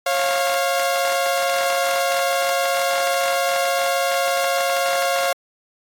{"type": "tone pair together", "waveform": "sawtooth", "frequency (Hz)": [546, 699.3], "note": ["C#5", "F5"], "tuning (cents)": [-26, 2], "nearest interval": "major third", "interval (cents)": 428, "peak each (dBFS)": -17, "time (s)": [0.06, 5.33], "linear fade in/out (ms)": 5, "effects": ["AAC 64 kbps"]}